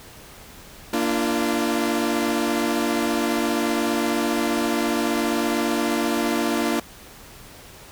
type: chord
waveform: sawtooth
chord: Bb major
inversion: none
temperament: equal with one note detuned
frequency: 233.1 / 293.7 / 342.2 Hz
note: Bb3 / D4 / F4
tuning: 0 / 0 / -35 cents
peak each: -21 dBFS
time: 0.93-6.8 s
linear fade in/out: 5 ms
effects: pink hiss -44 dBFS RMS until 7.91 s